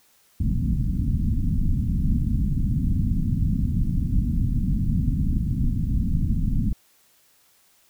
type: low-pass noise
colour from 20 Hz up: pink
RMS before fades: -22 dBFS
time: 0.4-6.73 s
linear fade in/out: 5 ms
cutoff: 250 Hz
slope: 48 dB/octave
effects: white hiss -60 dBFS RMS until 7.89 s